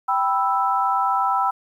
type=chord; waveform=sine; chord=E minor; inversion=first; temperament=equal; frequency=784 / 987.8 / 1318.5 Hz; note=G5 / B5 / E6; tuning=0 / 0 / 0 cents; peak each=-22 dBFS; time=0.08-1.51 s; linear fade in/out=10 ms; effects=9-bit